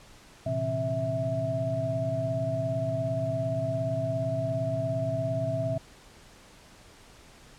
sine tone cluster, 113.6 / 130.9 / 162.2 / 267.2 / 653 Hz, A#2 / C3 / E3 / C4 / E5, -44 / +1 / -28 / +36 / -17 cents, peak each -33 / -33 / -38 / -38 / -29 dBFS, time 0.46-5.78 s, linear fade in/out 5 ms, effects pink hiss -53 dBFS RMS until 7.58 s + low-pass 9000 Hz 12 dB/octave

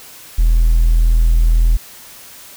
triangle tone, 40.93 Hz, E1, 12 cents flat, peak -5 dBFS, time 0.38-1.77 s, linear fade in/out 10 ms, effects tanh soft clip ceiling -4 dBFS + white hiss -38 dBFS RMS until 2.56 s

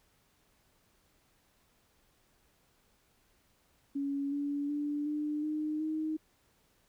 sine tone with pitch steps, 280 / 286.2 / 292.6 / 299.1 / 305.7 / 312.5 Hz, C#4 / D4 / D4 / D4 / D#4 / D#4, +18 / -45 / -6 / +32 / -30 / +8 cents, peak -31 dBFS, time 3.95-6.17 s, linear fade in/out 10 ms, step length 370 ms, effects pink hiss -70 dBFS RMS until 6.88 s

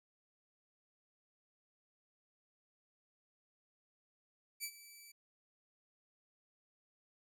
10% pulse tone with ADSR envelope, 2313 Hz, D7, 27 cents flat, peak -29 dBFS, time 4.6-5.12 s, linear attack 38 ms, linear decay 67 ms, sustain -17 dB, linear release 8 ms, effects none

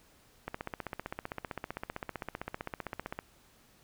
click train, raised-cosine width 0.5 ms, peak -21 dBFS, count 43, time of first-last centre 0.48-3.19 s, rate 15.5 Hz, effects pink hiss -63 dBFS RMS until 3.83 s

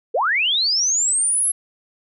sine linear sweep, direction up, 392 to 11175 Hz, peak -16 dBFS, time 0.14-1.52 s, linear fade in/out 10 ms, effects none

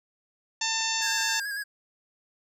harmonic tone, 895 Hz, A5, 29 cents sharp, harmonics 1 / 2 / 3 / 4 / 5 / 6 / 7 / 8, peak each -34 / -34 / -34 / -34 / -34 / -34 / -34 / -34 dBFS, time 0.61-1.4 s, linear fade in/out 5 ms
square tone with vibrato, 1643 Hz, G#6, 19 cents flat, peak -31 dBFS, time 1.01-1.64 s, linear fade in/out 20 ms, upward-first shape square, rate 9 Hz, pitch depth 35 cents each way
effects none

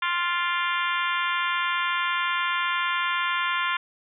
harmonic tone with a mistuned harmonic, 349.2 Hz, F4, in tune, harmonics 3 / 4 / 5 / 6 / 7 / 8 / 9 / 10, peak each -27 / -29 / -31 / -33 / -34 / -35 / -36 / -37 dBFS, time 0.02-3.77 s, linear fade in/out 5 ms, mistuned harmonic 7, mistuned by -37 cents, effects none

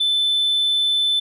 sine tone, 3520 Hz, A7, in tune, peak -14 dBFS, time 0-1.2 s, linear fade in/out 10 ms, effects tanh soft clip ceiling -14 dBFS

